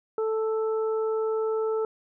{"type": "harmonic tone", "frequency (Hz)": 440, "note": "A4", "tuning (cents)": 0, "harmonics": [1, 2, 3], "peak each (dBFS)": [-24, -38, -37], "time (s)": [0.18, 1.85], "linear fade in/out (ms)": 2, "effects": []}